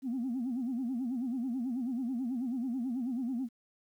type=tone with vibrato; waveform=sine; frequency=248.9 Hz; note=B3; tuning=14 cents sharp; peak=-30 dBFS; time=0.02-3.49 s; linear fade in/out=50 ms; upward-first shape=sine; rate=9.2 Hz; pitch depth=150 cents each way; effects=tanh soft clip ceiling -28 dBFS + 11-bit